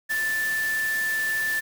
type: tone in noise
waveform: sine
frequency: 1760 Hz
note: A6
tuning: in tune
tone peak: -23 dBFS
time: 0.09-1.61 s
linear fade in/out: 20 ms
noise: white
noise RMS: -35 dBFS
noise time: 0.09-1.61 s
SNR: +9 dB
effects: none